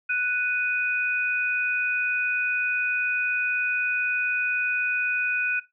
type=tone pair together; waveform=sine; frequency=1481.6 / 2489 Hz; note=F#6 / D#7; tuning=+2 / 0 cents; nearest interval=major sixth; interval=898 cents; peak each=-25 dBFS; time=0.09-5.6 s; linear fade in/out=10 ms; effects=noise-tail reverb RT60 0.2 s tail -17 dB re dry